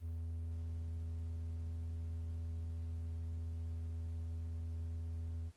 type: tone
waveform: triangle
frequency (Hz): 82.41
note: E2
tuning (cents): 0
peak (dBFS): -37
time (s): 0-5.52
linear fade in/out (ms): 50
effects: pink hiss -71 dBFS RMS until 5.56 s + Opus 32 kbps